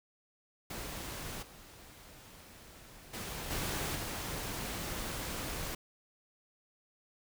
pink noise with level steps, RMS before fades -42 / -54 / -41 / -36 / -39 dBFS, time 0.7-5.75 s, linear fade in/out 5 ms, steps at 1.42 / 3.13 / 3.5 / 3.95 s, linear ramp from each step 10 ms, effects none

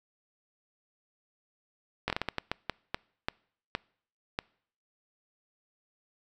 slowing click train, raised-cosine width 0.3 ms, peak -13 dBFS, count 13, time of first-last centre 2.08-4.389 s, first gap 20 ms, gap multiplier 1.37, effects noise-tail reverb RT60 0.6 s tail -26 dB re dry

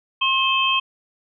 sine tone cluster, 1069 / 2586 / 3149 Hz, C6 / E7 / G7, +37 / -34 / +7 cents, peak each -21 dBFS, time 0.21-0.8 s, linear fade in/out 10 ms, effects none

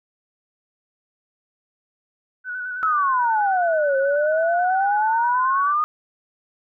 sine tone with vibrato, 1485 Hz, F#6, 6 cents sharp, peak -26 dBFS, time 2.44-5.75 s, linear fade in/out 50 ms, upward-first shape square, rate 9.3 Hz, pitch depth 27 cents each way
sine exponential two-way sweep, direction down then up, 1324 to 534 to 1239 Hz, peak -17 dBFS, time 2.83-5.84 s, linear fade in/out 0 ms, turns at 3.97 s
effects none

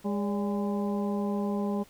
harmonic tone with a mistuned harmonic, 204.1 Hz, G#3, 30 cents flat, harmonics 1 / 2 / 3 / 4 / 5, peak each -28 / -34 / -38 / -40 / -42 dBFS, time 0.04-1.84 s, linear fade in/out 20 ms, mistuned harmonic 3, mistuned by -90 cents, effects pink hiss -57 dBFS RMS until 1.89 s

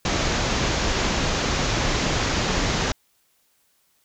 pink low-pass noise, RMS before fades -23 dBFS, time 0.05-2.92 s, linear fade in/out 2 ms, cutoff 7100 Hz, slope 96 dB/octave, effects white hiss -65 dBFS RMS until 4.04 s

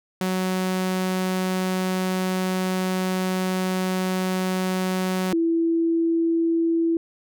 sawtooth / sine tone pair in turn, 185.8 / 331.6 Hz, F#3 / E4, +7 / +10 cents, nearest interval minor seventh, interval 1003 cents, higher second, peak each -18 / -18 dBFS, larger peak neither, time 0.21-5.33 / 5.33-6.97 s, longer first, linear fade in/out 2 ms, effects none

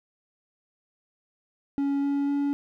triangle tone with pitch steps, 279.9 / 281.8 / 283.8 Hz, C#4 / C#4 / C#4, +17 / +29 / +41 cents, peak -21 dBFS, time 1.78-2.53 s, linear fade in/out 0 ms, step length 250 ms, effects none

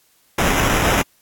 pink noise with sample-and-hold, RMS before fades -17 dBFS, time 0.38-1.02 s, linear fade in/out 5 ms, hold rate 4410 Hz, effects white hiss -58 dBFS RMS until 1.21 s + AAC 64 kbps

